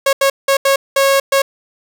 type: tone bursts at uneven times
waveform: sawtooth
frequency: 548 Hz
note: C#5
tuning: 20 cents flat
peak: -6 dBFS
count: 6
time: 0.06-0.13 / 0.21-0.3 / 0.48-0.57 / 0.65-0.76 / 0.96-1.2 / 1.32-1.42 s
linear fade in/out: 5 ms
effects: none